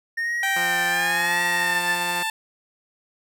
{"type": "tone with vibrato", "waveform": "triangle", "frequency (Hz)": 1828, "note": "A#6", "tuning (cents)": -34, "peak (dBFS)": -21, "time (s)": [0.17, 1.96], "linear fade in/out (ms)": 10, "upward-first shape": "sine", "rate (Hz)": 1, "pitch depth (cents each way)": 65}
{"type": "tone with pitch glide", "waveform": "15% pulse", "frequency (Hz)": [780, 885.7], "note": ["G5", "A5"], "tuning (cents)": [-9, 11], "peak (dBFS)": -17, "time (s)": [0.43, 2.3], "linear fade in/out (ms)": 2, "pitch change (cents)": 220, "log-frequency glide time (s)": [0.87, 1.41]}
{"type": "tone", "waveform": "5% pulse", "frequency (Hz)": 174.61, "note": "F3", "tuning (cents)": 0, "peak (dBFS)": -18, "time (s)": [0.56, 2.23], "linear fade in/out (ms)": 5}
{"effects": []}